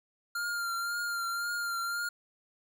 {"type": "tone with vibrato", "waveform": "square", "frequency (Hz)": 1396.9, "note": "F6", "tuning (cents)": 0, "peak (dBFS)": -32, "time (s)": [0.35, 2.09], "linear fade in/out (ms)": 5, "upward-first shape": "triangle", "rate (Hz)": 1.9, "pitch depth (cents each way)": 34, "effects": []}